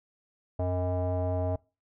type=tone with low-pass filter; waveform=square; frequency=90.5 Hz; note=F#2; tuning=38 cents flat; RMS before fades=-29 dBFS; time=0.59-1.56 s; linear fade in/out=5 ms; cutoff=690 Hz; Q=6.7; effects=noise-tail reverb RT60 0.3 s tail -23 dB re dry